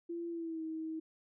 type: tone with pitch glide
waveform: sine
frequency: 340 to 319.1 Hz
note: F4 to D#4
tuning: -46 to +44 cents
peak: -37 dBFS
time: 0.09-1 s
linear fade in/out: 10 ms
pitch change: -110 cents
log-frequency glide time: 0.29-0.63 s
effects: none